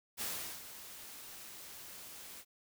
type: noise with ADSR envelope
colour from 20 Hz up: white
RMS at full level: -38 dBFS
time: 0.17-2.45 s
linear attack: 43 ms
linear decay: 400 ms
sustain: -12 dB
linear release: 56 ms
effects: none